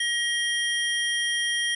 square tone pair together, 1892 / 3206 Hz, A#6 / G7, +25 / +38 cents, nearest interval major sixth, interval 913 cents, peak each -27 dBFS, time 0-1.75 s, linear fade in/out 5 ms, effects resampled to 24000 Hz

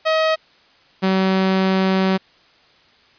sawtooth tone pair in turn, 635 / 189.83 Hz, D#5 / F#3, +35 / +45 cents, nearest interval octave + major sixth, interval 2090 cents, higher first, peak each -11 dBFS, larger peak neither, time 0.05-0.36 / 1.02-2.18 s, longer second, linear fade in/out 20 ms, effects white hiss -53 dBFS RMS until 3.18 s + resampled to 11025 Hz

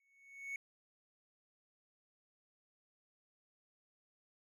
triangle tone with exponential growth, 2216 Hz, C#7, 1 cent flat, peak -36 dBFS, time 0-0.56 s, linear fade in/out 2 ms, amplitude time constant 120 ms, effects none

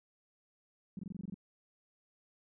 sine tone bursts, 190 Hz, F#3, 46 cents sharp, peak -38 dBFS, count 9, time 0.97-1.343 s, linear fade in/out 2 ms, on 21 ms, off 23 ms, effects none

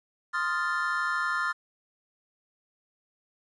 triangle chord, F dominant seventh, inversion second, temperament equal, 1046.5 / 1244.5 / 1396.9 / 1760 Hz, C6 / Eb6 / F6 / A6, 0 / 0 / 0 / 0 cents, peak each -32 / -31 / -28 / -30 dBFS, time 0.33-1.53 s, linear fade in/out 20 ms, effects resampled to 22050 Hz + 10-bit

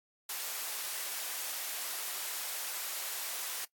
white high-pass noise, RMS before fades -38 dBFS, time 0.29-3.65 s, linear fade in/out 5 ms, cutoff 600 Hz, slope 12 dB/octave, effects noise-tail reverb RT60 0.1 s tail -22 dB re dry + AAC 64 kbps

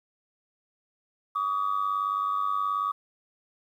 sine tone pair together, 1145.8 / 1244.5 Hz, D6 / D#6, -43 / 0 cents, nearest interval minor second, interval 143 cents, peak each -26 / -28 dBFS, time 1.35-2.92 s, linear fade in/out 10 ms, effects tanh soft clip ceiling -19 dBFS + 10-bit

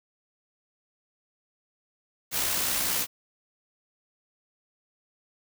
white noise with amplitude modulation, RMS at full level -26 dBFS, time 2.31-3.07 s, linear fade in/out 50 ms, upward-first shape sine, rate 64.8 Hz, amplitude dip 30%, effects none

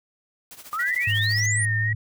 white noise with tremolo, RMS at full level -40 dBFS, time 0.51-1.46 s, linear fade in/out 0 ms, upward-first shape triangle, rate 14 Hz, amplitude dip 85%
sine exponential sweep, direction up, 1189 to 9770 Hz, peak -25 dBFS, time 0.73-1.65 s, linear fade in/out 0 ms
sine tone with vibrato, 1900 Hz, A#6, 33 cents sharp, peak -23 dBFS, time 0.79-1.93 s, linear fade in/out 5 ms, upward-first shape sine, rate 1.8 Hz, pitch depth 78 cents each way
sine tone with pitch glide, 105.5 to 107.84 Hz, G#2 to A2, +28 to -34 cents, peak -23 dBFS, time 1.07-1.95 s, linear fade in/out 5 ms, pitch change +38 cents, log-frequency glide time 1.22-1.7 s
effects none

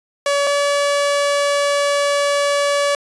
sawtooth tone pair in turn, 568 / 571.6 Hz, C#5 / D5, +42 / -47 cents, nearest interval unison, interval 11 cents, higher second, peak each -11 dBFS, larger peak neither, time 0.26-0.47 / 0.47-2.95 s, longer second, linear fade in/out 2 ms, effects resampled to 22050 Hz

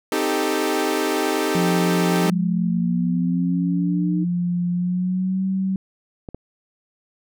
sawtooth chord, A half-diminished seventh, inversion first, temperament equal with one note detuned, 260.6 / 311.1 / 392 / 440 Hz, C4 / Eb4 / G4 / A4, -7 / 0 / 0 / 0 cents, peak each -24 / -20 / -20 / -22 dBFS, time 0.12-2.3 s, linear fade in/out 2 ms
sine tone with pitch glide, 175.7 to 190.5 Hz, F3 to G3, +11 to -49 cents, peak -19 dBFS, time 1.55-5.76 s, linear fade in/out 2 ms, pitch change +140 cents, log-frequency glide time 4.71-5.45 s
sine linear sweep, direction up, 197.4 to 310 Hz, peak -23 dBFS, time 2.24-4.25 s, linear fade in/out 20 ms
clicks, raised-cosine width 2 ms, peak -20 dBFS, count 2, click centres 6.288 / 6.346 s
effects none

